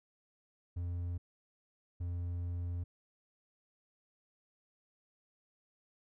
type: tone bursts at uneven times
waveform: triangle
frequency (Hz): 87.31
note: F2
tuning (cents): 0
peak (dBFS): -33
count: 2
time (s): 0.76-1.18 / 2-2.84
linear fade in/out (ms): 10
effects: none